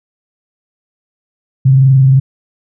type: tone with frequency modulation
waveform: sine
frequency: 133.5 Hz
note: C3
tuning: 35 cents sharp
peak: -4 dBFS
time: 1.65-2.2 s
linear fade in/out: 10 ms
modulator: 22.8 Hz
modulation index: 0.21
effects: none